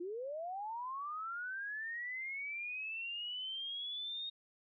sine linear sweep, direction up, 332.7 to 3729 Hz, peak -39 dBFS, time 0-4.3 s, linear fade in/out 10 ms, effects none

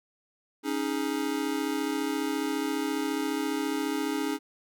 square chord, C# suspended second, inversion none, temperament just, 277.2 / 311.8 / 415.8 Hz, C#4 / D#4 / G#4, 0 / +4 / +2 cents, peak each -32 / -32 / -35 dBFS, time 0.63-4.39 s, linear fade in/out 50 ms, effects none

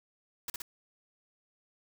white noise with echo, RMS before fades -37 dBFS, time 0.48-0.5 s, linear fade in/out 2 ms, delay 60 ms, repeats 2, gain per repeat -2 dB, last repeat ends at 0.62 s, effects none

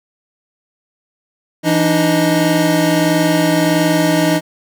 square tone cluster, 167 / 294.2 / 315.7 / 622 Hz, E3 / D4 / D#4 / D#5, +23 / +3 / +25 / -1 cents, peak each -18 dBFS, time 1.63-4.41 s, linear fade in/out 50 ms, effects none

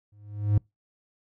triangle tone with exponential growth, 103.8 Hz, G#2, in tune, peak -14 dBFS, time 0.12-0.58 s, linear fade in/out 5 ms, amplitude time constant 100 ms, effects noise-tail reverb RT60 0.2 s tail -26 dB re dry

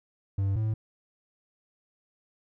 triangle tone pair in turn, 98 / 109.26 Hz, G2 / A2, 0 / -12 cents, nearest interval major second, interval 188 cents, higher second, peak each -22 / -23 dBFS, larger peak first, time 0.38-0.56 / 0.56-0.74 s, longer neither, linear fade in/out 5 ms, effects none

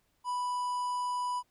harmonic tone, 987.8 Hz, B5, in tune, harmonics 1 / 3 / 5 / 7 / 9 / 10, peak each -30 / -51 / -50 / -55 / -59 / -54 dBFS, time 0.24-1.43 s, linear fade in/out 50 ms, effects pink hiss -74 dBFS RMS until 1.5 s

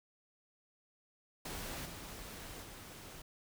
pink noise with level steps, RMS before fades -43 / -48 / -51 dBFS, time 1.45-3.22 s, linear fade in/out 5 ms, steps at 1.85 / 2.62 s, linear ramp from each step 10 ms, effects none

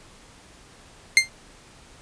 sawtooth tone with exponential decay, 2103 Hz, C7, 8 cents sharp, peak -5 dBFS, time 1.17-1.29 s, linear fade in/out 1 ms, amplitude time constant 24 ms, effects pink hiss -50 dBFS RMS until 2.01 s + resampled to 22050 Hz

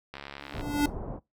click train, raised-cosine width 0.3 ms, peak -23 dBFS, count 34, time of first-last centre 0.14-0.609 s, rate 70.3 Hz
square tone with exponential growth, 291.2 Hz, D4, 15 cents flat, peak -20 dBFS, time 0.4-0.86 s, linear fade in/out 5 ms, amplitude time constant 100 ms
pink low-pass noise, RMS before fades -36 dBFS, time 0.51-1.2 s, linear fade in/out 50 ms, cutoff 880 Hz, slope 24 dB/octave
effects noise-tail reverb RT60 0.2 s tail -21 dB re dry

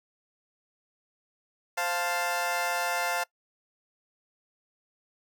20% pulse chord, F major, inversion second, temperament equal, 523.3 / 698.5 / 880 Hz, C5 / F5 / A5, 0 / 0 / 0 cents, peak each -30 / -25 / -27 dBFS, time 1.77-3.24 s, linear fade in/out 10 ms, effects noise-tail reverb RT60 0.1 s tail -22 dB re dry

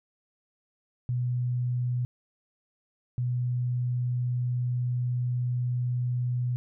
sine tone pair in turn, 123.47 / 123.47 Hz, B2 / B2, 0 / 0 cents, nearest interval unison, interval 0 cents, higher neither, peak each -25 dBFS, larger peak neither, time 1.09-2.05 / 3.18-6.56 s, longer second, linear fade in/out 0 ms, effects none

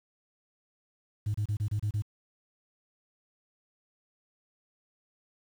sine tone bursts, 104.6 Hz, G#2, 13 cents sharp, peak -25 dBFS, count 7, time 1.26-2.022 s, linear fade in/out 10 ms, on 84 ms, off 29 ms, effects tanh soft clip ceiling -24 dBFS + 9-bit

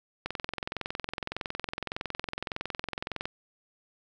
click train, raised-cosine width 0.3 ms, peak -16 dBFS, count 66, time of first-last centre 0.26-3.255 s, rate 21.7 Hz, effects none

